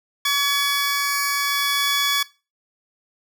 15% pulse tone pair together, 1132 / 1697.7 Hz, C#6 / G#6, +36 / +38 cents, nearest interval perfect fifth, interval 702 cents, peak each -15 / -17 dBFS, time 0.25-2.23 s, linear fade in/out 5 ms, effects noise-tail reverb RT60 0.3 s tail -19 dB re dry

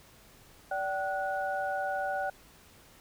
sine tone cluster, 581 / 767 / 1464 Hz, D5 / G5 / F#6, -19 / -38 / -19 cents, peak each -35 / -32 / -36 dBFS, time 0.71-2.3 s, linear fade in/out 5 ms, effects pink hiss -57 dBFS RMS until 3 s

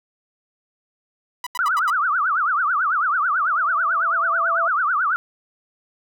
sawtooth tone bursts, 987.8 Hz, B5, in tune, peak -22 dBFS, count 5, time 1.44-1.902 s, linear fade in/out 2 ms, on 26 ms, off 83 ms
sine tone with vibrato, 1318.5 Hz, E6, in tune, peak -17 dBFS, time 1.59-5.16 s, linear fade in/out 0 ms, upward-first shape triangle, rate 9.1 Hz, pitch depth 290 cents each way
sine tone with exponential growth, 669 Hz, E5, 25 cents sharp, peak -24 dBFS, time 2.79-4.68 s, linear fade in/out 5 ms, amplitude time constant 410 ms
effects none

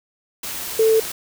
sine tone in noise, 443.6 Hz, A4, 14 cents sharp, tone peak -12 dBFS, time 0.79-1 s, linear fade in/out 5 ms, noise white, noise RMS -29 dBFS, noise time 0.43-1.12 s, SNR +14 dB, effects none

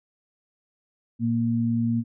sine tone pair together, 115.9 / 232.6 Hz, A#2 / A#3, -10 / -4 cents, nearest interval octave, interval 1206 cents, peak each -26 / -22 dBFS, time 1.19-2.04 s, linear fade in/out 50 ms, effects none

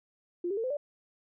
sine tone with pitch steps, 350.1 / 397.5 / 451.4 / 512.6 / 582 Hz, F4 / G4 / A4 / C5 / D5, +4 / +24 / +44 / -36 / -16 cents, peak -29 dBFS, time 0.44-0.77 s, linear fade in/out 5 ms, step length 66 ms, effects none

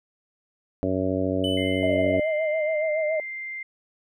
harmonic tone, 93.8 Hz, F#2, 24 cents sharp, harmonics 1 / 2 / 3 / 4 / 5 / 6 / 7, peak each -31 / -32 / -26 / -32 / -31 / -29 / -33 dBFS, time 0.83-2.2 s, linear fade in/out 0 ms
triangle tone with exponential decay, 2998 Hz, F#7, 22 cents sharp, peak -25 dBFS, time 1.44-2.82 s, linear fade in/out 2 ms, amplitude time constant 300 ms
sine tone, 2093 Hz, C7, in tune, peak -31 dBFS, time 1.57-3.63 s, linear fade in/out 5 ms
sine tone with vibrato, 622.3 Hz, D#5, in tune, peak -22 dBFS, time 1.83-3.2 s, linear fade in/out 2 ms, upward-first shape sine, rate 7.1 Hz, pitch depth 59 cents each way
effects none

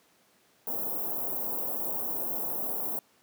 white band-stop noise, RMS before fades -32 dBFS, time 0.67-2.99 s, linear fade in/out 2 ms, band 870 to 14000 Hz, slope 24 dB/octave, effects pink hiss -64 dBFS RMS until 3.22 s + high-pass 200 Hz 12 dB/octave

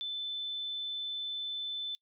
sine tone, 3520 Hz, A7, in tune, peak -34 dBFS, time 0.01-1.95 s, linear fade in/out 0 ms, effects noise-tail reverb RT60 0.1 s tail -25 dB re dry

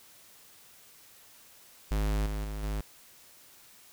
square tone with level steps, 51.91 Hz, G#1, in tune, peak -27 / -32 / -35 / -31 dBFS, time 1.91-2.81 s, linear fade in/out 5 ms, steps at 2.26 / 2.44 / 2.63 s, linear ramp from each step 5 ms, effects white hiss -56 dBFS RMS until 3.92 s

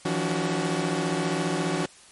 sawtooth tone cluster, 161.6 / 176.4 / 286.4 / 373.7 Hz, E3 / F3 / D4 / F#4, -34 / +18 / -43 / +17 cents, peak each -26 dBFS, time 0.05-1.86 s, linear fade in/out 5 ms, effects white hiss -51 dBFS RMS until 2.11 s + MP3 48 kbps

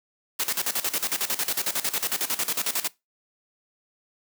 white noise with tremolo, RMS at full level -25 dBFS, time 0.39-2.88 s, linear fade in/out 10 ms, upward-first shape square, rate 11 Hz, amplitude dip 80%, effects noise-tail reverb RT60 0.2 s tail -21 dB re dry + high-pass 200 Hz 12 dB/octave

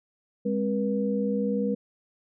sine tone cluster, 204.2 / 264.7 / 481.4 Hz, G#3 / C4 / B4, -29 / +20 / -44 cents, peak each -26 / -32 / -28 dBFS, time 0.45-1.75 s, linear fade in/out 10 ms, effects none

